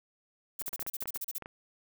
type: noise bursts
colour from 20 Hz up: violet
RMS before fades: -36 dBFS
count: 12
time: 0.59-1.383 s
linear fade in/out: 5 ms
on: 34 ms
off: 35 ms
type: clicks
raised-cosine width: 0.5 ms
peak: -27 dBFS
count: 11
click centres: 0.616 / 0.681 / 0.732 / 0.794 / 0.825 / 0.865 / 1.024 / 1.057 / 1.16 / 1.423 / 1.459 s
effects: none